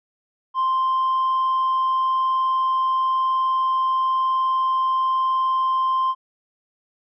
triangle tone with tanh clipping, 1046.5 Hz, C6, in tune, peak -18 dBFS, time 0.54-6.15 s, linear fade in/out 50 ms, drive 6 dB, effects none

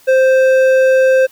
triangle tone with hard clipping, 523.3 Hz, C5, in tune, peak -9 dBFS, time 0.07-1.27 s, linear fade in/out 20 ms, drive 12 dB, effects white hiss -47 dBFS RMS until 1.31 s

